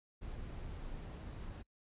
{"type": "noise", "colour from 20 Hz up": "brown", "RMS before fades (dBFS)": -45, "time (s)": [0.21, 1.63], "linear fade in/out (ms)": 20, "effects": ["noise-tail reverb RT60 0.1 s tail -26 dB re dry", "resampled to 8000 Hz"]}